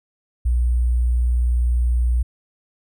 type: tone with sample-and-hold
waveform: sine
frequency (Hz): 60.4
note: B1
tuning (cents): -38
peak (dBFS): -15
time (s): 0.45-2.23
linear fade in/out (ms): 10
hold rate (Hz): 8820
effects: none